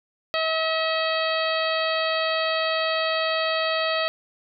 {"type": "harmonic tone", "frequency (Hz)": 642, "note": "E5", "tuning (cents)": -46, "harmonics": [1, 2, 3, 4, 5, 6, 7], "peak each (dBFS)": [-25, -28, -30, -31, -32, -33, -33], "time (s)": [0.34, 4.08], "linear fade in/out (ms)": 0, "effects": []}